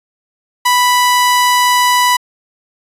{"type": "tone", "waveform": "sawtooth", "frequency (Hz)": 987.8, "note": "B5", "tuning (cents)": 0, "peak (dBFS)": -5, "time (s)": [0.65, 2.17], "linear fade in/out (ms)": 10, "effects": ["resampled to 32000 Hz"]}